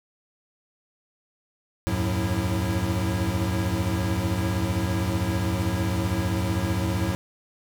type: tone cluster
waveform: square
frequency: 79 / 92.4 / 107.9 / 182.8 / 329.5 Hz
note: D#2 / F#2 / A2 / F#3 / E4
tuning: +27 / -2 / -33 / -21 / -1 cents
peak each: -33 / -29 / -29 / -30 / -33 dBFS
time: 1.87-7.15 s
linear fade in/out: 0 ms
effects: none